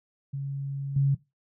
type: tone with level steps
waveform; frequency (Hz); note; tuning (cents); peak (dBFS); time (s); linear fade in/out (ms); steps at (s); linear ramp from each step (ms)
sine; 138.59; C#3; 0; -29 / -19; 0.33-1.15; 10; 0.96; 5
effects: noise-tail reverb RT60 0.2 s tail -18 dB re dry